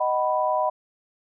sine chord, B major, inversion first, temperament equal with one note detuned, 622.3 / 751.6 / 987.8 Hz, D#5 / F#5 / B5, 0 / +27 / 0 cents, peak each -24 / -26 / -24 dBFS, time 0-0.7 s, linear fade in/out 10 ms, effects none

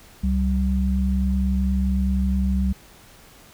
sine tone pair together, 67.6 / 191.92 Hz, C#2 / G3, -43 / -36 cents, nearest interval octave + tritone, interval 1807 cents, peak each -20 / -22 dBFS, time 0.23-2.73 s, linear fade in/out 10 ms, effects pink hiss -49 dBFS RMS until 3.53 s

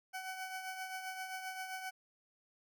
20% pulse tone with tremolo, 753 Hz, F#5, 30 cents sharp, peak -34 dBFS, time 0.13-1.91 s, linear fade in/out 20 ms, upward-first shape triangle, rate 7.6 Hz, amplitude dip 55%, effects none

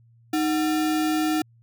sine tone with sample-and-hold, 311 Hz, D#4, 1 cent flat, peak -20 dBFS, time 0.33-1.42 s, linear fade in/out 5 ms, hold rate 1050 Hz, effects added 116 Hz sine -53 dBFS peak until 1.62 s

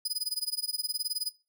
sawtooth tone with tremolo, 4978 Hz, D#8, in tune, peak -24 dBFS, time 0.05-1.3 s, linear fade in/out 5 ms, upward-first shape sine, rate 19 Hz, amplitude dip 100%, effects noise-tail reverb RT60 0.3 s tail -21 dB re dry

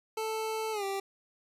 25% pulse tone with pitch glide, 440 to 392 Hz, A4 to G4, 0 to 0 cents, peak -28 dBFS, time 0.17-1 s, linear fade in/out 5 ms, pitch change -200 cents, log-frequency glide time 0.72-0.84 s, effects resampled to 32000 Hz

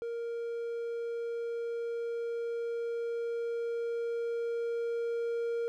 triangle tone with level ramp, 466.9 Hz, A#4, 3 cents sharp, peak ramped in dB -32 to -28 dBFS, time 0.02-5.68 s, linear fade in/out 0 ms, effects none

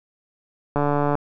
click train, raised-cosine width 1 ms, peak -8 dBFS, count 58, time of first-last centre 0.76-1.153 s, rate 145 Hz, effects none

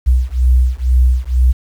sine beating tone pair, 61.74 / 63.84 Hz, B1 / C2, 0 / -42 cents, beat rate 2.1 Hz, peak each -12 dBFS, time 0.06-1.53 s, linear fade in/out 20 ms, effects 7-bit

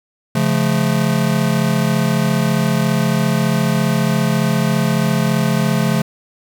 square chord, Db augmented, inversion none, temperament just, 138.59 / 173.24 / 216.5 Hz, Db3 / F3 / A3, 0 / -14 / -28 cents, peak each -19 dBFS, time 0.35-6.02 s, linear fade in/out 5 ms, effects 8-bit

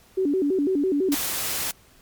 sine tone with vibrato, 329.6 Hz, E4, in tune, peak -19 dBFS, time 0.17-1.15 s, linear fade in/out 10 ms, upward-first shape square, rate 6 Hz, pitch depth 240 cents each way
white noise, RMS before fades -27 dBFS, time 1.12-1.71 s, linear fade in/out 0 ms
effects pink hiss -55 dBFS RMS until 2.01 s + MP3 96 kbps

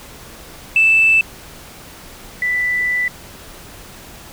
sine tone pair in turn, 2641 / 1982.2 Hz, E7 / B6, +3 / +6 cents, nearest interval perfect fourth, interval 497 cents, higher first, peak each -8 / -15 dBFS, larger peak first, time 0.76-1.21 / 2.42-3.08 s, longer second, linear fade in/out 2 ms, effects tanh soft clip ceiling -4 dBFS + pink hiss -38 dBFS RMS until 4.32 s

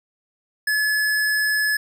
square tone, 1711 Hz, A6, 49 cents flat, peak -19 dBFS, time 0.67-1.77 s, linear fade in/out 5 ms, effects none

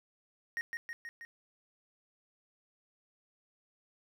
triangle tone with echo, 1864.7 Hz, A#6, in tune, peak -31 dBFS, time 0.57-0.61 s, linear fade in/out 0 ms, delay 160 ms, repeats 4, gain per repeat -3 dB, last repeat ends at 1.25 s, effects none

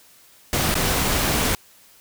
pink noise with dropouts, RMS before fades -21 dBFS, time 0.53-1.55 s, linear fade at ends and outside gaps 1 ms, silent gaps 0.743-0.753 s, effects white hiss -52 dBFS RMS until 2 s

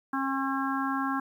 harmonic tone, 270 Hz, C#4, 45 cents flat, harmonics 1 / 3 / 4 / 5 / 6, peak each -30 / -35 / -32 / -36 / -36 dBFS, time 0.13-1.2 s, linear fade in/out 5 ms, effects 10-bit

